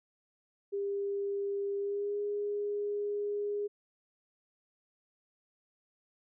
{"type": "tone with pitch glide", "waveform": "sine", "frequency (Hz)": [400.3, 411.1], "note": ["G4", "G#4"], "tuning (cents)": [36, -18], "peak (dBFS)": -31, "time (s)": [0.72, 3.68], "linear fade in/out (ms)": 20, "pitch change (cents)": 46, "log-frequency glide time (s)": [1.78, 2.2], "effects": []}